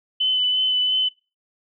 sine tone with vibrato, 3018 Hz, F#7, 34 cents sharp, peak -17 dBFS, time 0.2-1.09 s, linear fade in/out 10 ms, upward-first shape sine, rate 2.9 Hz, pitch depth 15 cents each way, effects noise-tail reverb RT60 0.3 s tail -22 dB re dry

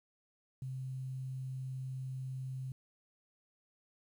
sine tone with quantisation, 130.81 Hz, C3, in tune, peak -38 dBFS, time 0.62-2.72 s, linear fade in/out 2 ms, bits 11, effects none

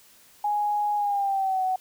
sine tone with pitch glide, 830.6 to 748.6 Hz, G#5 to F#5, 0 to +20 cents, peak -22 dBFS, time 0.44-1.76 s, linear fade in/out 5 ms, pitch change -180 cents, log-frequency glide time 0.96-1.63 s, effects white hiss -55 dBFS RMS until 1.8 s

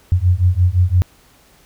sine beating tone pair, 87.31 / 93.11 Hz, F2 / F#2, 0 / +11 cents, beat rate 5.8 Hz, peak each -14 dBFS, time 0.12-1.02 s, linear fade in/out 0 ms, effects pink hiss -51 dBFS RMS until 1.65 s

